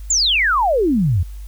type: exponential sweep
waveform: sine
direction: down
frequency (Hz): 7459 to 77.9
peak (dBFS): -13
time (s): 0.1-1.23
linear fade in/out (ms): 5
effects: added 50 Hz sine -29 dBFS peak until 1.47 s + white hiss -51 dBFS RMS until 1.47 s